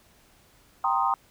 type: chord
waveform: sine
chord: C minor seventh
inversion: second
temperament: equal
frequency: 784 / 932.3 / 1046.5 / 1244.5 Hz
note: G5 / Bb5 / C6 / Eb6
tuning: 0 / 0 / 0 / 0 cents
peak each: -27 dBFS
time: 0.84-1.14 s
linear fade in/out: 2 ms
effects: pink hiss -59 dBFS RMS until 1.3 s